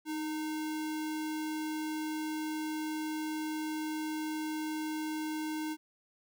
sine tone with sample-and-hold, 311.1 Hz, D#4, in tune, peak -33 dBFS, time 0.05-5.77 s, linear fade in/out 50 ms, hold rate 1225 Hz, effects none

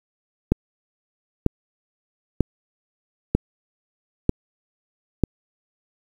click train, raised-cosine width 3 ms, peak -3 dBFS, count 6, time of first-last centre 0.52-5.237 s, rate 1.06 Hz, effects 7-bit

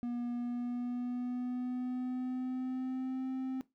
triangle tone with pitch glide, 240.8 to 261.1 Hz, B3 to C4, -44 to -3 cents, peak -32 dBFS, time 0.03-3.61 s, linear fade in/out 0 ms, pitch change +141 cents, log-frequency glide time 0.33-3.29 s, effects noise-tail reverb RT60 0.2 s tail -18 dB re dry

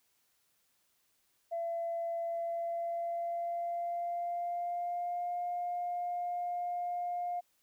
sine tone with pitch glide, 675 to 706.9 Hz, E5 to F5, +41 to +21 cents, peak -32 dBFS, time 1.51-7.41 s, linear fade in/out 20 ms, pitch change +80 cents, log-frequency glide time 2.24-5.37 s, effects tanh soft clip ceiling -28 dBFS + white hiss -74 dBFS RMS until 7.62 s

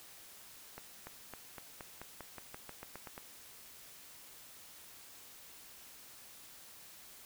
accelerating click train, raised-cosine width 0.5 ms, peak -30 dBFS, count 14, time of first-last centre 0.78-3.179 s, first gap 290 ms, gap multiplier 0.92, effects white hiss -55 dBFS RMS until 7.25 s

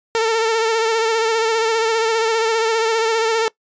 sawtooth tone with vibrato, 449.7 Hz, A4, 38 cents sharp, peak -11 dBFS, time 0.15-3.48 s, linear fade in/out 0 ms, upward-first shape sine, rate 15 Hz, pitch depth 39 cents each way, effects noise-tail reverb RT60 0.1 s tail -22 dB re dry + resampled to 16000 Hz

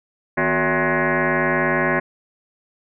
sine tone with frequency modulation, 659.3 Hz, E5, in tune, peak -16 dBFS, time 0.37-2 s, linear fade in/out 10 ms, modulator 205 Hz, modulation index 6.6, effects none

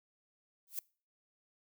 violet noise with exponential growth, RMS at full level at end -34 dBFS, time 0.67-0.79 s, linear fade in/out 1 ms, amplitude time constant 26 ms, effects noise-tail reverb RT60 0.4 s tail -25 dB re dry

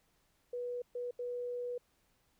sine tone bursts at uneven times, 488.5 Hz, B4, 19 cents flat, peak -36 dBFS, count 3, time 0.53-0.82 / 0.95-1.11 / 1.19-1.78 s, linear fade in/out 5 ms, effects pink hiss -74 dBFS RMS until 2.39 s

